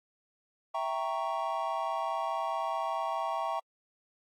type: chord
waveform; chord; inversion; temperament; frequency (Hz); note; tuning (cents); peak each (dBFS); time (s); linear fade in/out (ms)
triangle; E diminished seventh; none; equal; 659.3 / 784 / 932.3 / 1108.7; E5 / G5 / Bb5 / Db6; 0 / 0 / 0 / 0; -34; 0.74-3.6; 10
effects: AAC 64 kbps